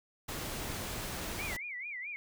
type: noise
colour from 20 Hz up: pink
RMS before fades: -39 dBFS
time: 0.28-1.57 s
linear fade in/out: 10 ms
type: tone with vibrato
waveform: sine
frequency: 2184 Hz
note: C#7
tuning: 26 cents flat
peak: -38 dBFS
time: 1.39-2.16 s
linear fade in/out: 0 ms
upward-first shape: sine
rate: 4.6 Hz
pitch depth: 200 cents each way
effects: none